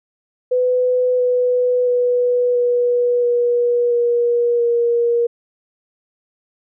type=tone with pitch steps; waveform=sine; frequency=501 / 496.1 / 491.3 / 486.5 / 481.7 / 477 / 472.3 Hz; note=B4 / B4 / B4 / B4 / B4 / A#4 / A#4; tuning=+25 / +8 / -9 / -26 / -43 / +40 / +23 cents; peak=-13 dBFS; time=0.51-5.27 s; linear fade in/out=10 ms; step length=680 ms; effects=none